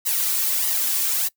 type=noise with flanger; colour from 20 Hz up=blue; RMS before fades=-22 dBFS; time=0.05-1.29 s; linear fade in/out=20 ms; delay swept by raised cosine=0.99 to 2.79 ms; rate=1.6 Hz; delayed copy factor=+0.75; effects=noise-tail reverb RT60 0.1 s tail -22 dB re dry